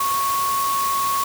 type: tone in noise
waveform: sine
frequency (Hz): 1104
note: C#6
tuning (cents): -7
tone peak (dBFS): -19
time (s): 0-1.24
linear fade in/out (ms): 5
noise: white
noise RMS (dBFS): -28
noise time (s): 0-1.24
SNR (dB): +6
effects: none